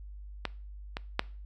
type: clicks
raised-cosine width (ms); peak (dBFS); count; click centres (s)
0.3; -14 / -18 / -9; 3; 0.453 / 0.969 / 1.194
effects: noise-tail reverb RT60 0.4 s tail -22 dB re dry + added 50 Hz sine -42 dBFS peak until 1.45 s